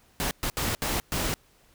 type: noise bursts at uneven times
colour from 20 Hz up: pink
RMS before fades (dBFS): -28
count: 5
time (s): 0.2-0.31 / 0.43-0.5 / 0.57-0.75 / 0.82-1 / 1.12-1.34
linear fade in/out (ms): 0
effects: pink hiss -61 dBFS RMS until 1.74 s